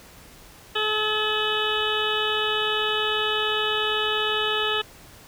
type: harmonic tone with a mistuned harmonic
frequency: 428.7 Hz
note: A4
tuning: 45 cents flat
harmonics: 1 / 2 / 3 / 4 / 6 / 7 / 8 / 9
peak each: -28 / -33 / -29 / -30 / -32 / -27 / -32 / -33 dBFS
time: 0.75-4.82 s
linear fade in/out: 10 ms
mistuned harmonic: 9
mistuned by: -48 cents
effects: pink hiss -48 dBFS RMS until 5.27 s